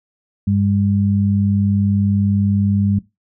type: tone pair together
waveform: sine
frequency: 100 / 200 Hz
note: G2 / G3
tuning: +35 / +35 cents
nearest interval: octave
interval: 1200 cents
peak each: -16 dBFS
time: 0.47-2.99 s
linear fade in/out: 5 ms
effects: noise-tail reverb RT60 0.2 s tail -18 dB re dry